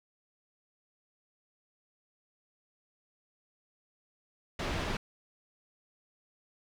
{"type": "low-pass noise", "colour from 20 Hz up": "pink", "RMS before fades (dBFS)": -34, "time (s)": [4.59, 4.97], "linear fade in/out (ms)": 5, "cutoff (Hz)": 3700, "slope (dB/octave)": 12, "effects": []}